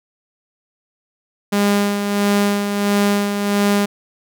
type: tone with tremolo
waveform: sawtooth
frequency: 203.1 Hz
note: G#3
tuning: 38 cents flat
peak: -9 dBFS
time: 1.52-3.86 s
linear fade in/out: 10 ms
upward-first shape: sine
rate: 1.5 Hz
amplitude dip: 50%
effects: none